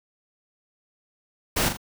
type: noise with echo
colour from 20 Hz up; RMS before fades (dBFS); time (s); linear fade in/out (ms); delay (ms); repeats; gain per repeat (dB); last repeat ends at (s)
pink; -23; 1.56-1.69; 10; 41; 2; -7; 1.772
effects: none